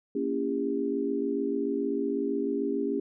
sine chord, A# diminished seventh, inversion none, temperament just, 233.1 / 279.7 / 335.6 / 402.8 Hz, A#3 / C#4 / E4 / G4, 0 / +16 / +31 / +47 cents, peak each -34 / -30 / -36 / -30 dBFS, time 0.15-3 s, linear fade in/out 5 ms, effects none

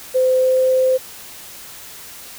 sine tone with pitch glide, 514 to 517.3 Hz, C5 to C5, -31 to -20 cents, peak -12 dBFS, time 0.14-0.98 s, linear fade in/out 20 ms, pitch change +11 cents, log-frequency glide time 0.38-0.6 s, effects white hiss -37 dBFS RMS until 2.38 s

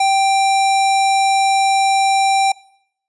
sine tone with sample-and-hold, 780 Hz, G5, 9 cents flat, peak -11 dBFS, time 0-2.52 s, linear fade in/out 5 ms, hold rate 3150 Hz, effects noise-tail reverb RT60 0.7 s tail -23 dB re dry + resampled to 24000 Hz

